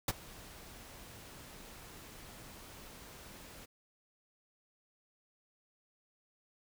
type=noise with ADSR envelope; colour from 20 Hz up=pink; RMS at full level=-29 dBFS; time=0.08-3.66 s; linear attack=4 ms; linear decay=33 ms; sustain=-23 dB; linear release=14 ms; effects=none